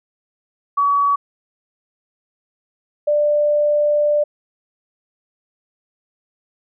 sine tone pair in turn, 1134 / 591.9 Hz, C#6 / D5, +39 / +13 cents, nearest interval major seventh, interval 1126 cents, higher first, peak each -13 dBFS, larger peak neither, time 0.77-1.16 / 3.07-4.24 s, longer second, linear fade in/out 10 ms, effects none

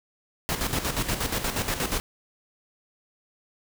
pink noise with tremolo, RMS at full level -26 dBFS, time 0.49-2 s, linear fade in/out 0 ms, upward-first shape square, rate 8.4 Hz, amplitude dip 60%, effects none

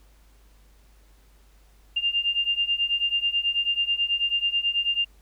sine beating tone pair, 2794 / 2803.2 Hz, F7 / F7, 0 / +6 cents, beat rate 9.2 Hz, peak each -26 / -24 dBFS, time 1.96-5.05 s, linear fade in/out 10 ms, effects added 50 Hz sine -53 dBFS peak until 5.21 s + pink hiss -62 dBFS RMS until 5.21 s

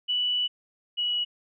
sine tone pair in turn, 2960 / 2926 Hz, F#7 / F#7, 0 / -20 cents, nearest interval unison, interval 20 cents, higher first, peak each -23 / -24 dBFS, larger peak first, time 0.08-0.48 / 0.97-1.25 s, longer first, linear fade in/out 20 ms, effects none

